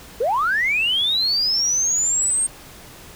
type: linear sweep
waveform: sine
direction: up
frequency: 417.9 to 8640 Hz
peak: -16 dBFS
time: 0.2-2.47 s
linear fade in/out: 10 ms
effects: tanh soft clip ceiling -12 dBFS + pink hiss -42 dBFS RMS until 3.15 s